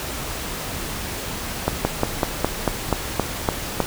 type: slowing click train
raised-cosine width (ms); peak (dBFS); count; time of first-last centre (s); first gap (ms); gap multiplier
1; -3; 10; 1.68-3.803; 170; 1.08
effects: pink hiss -29 dBFS RMS until 3.86 s